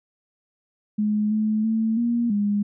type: tone with pitch steps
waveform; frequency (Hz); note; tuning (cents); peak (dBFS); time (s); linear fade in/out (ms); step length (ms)
sine; 210.9 / 215.5 / 222.4 / 236.3 / 205; G#3 / A3 / A3 / A#3 / G#3; +27 / -36 / +19 / +24 / -22; -19; 0.98-2.63; 10; 330
effects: none